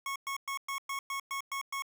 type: tone bursts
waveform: 25% pulse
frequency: 1098 Hz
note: C#6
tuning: 17 cents flat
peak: -30 dBFS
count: 9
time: 0.06-1.822 s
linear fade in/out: 2 ms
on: 98 ms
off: 110 ms
effects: none